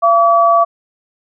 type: tone pair together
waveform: sine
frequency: 681 / 1145.3 Hz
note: F5 / D6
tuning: -44 / -44 cents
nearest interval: major sixth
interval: 900 cents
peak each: -10 dBFS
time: 0.02-0.65 s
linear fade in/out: 20 ms
effects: none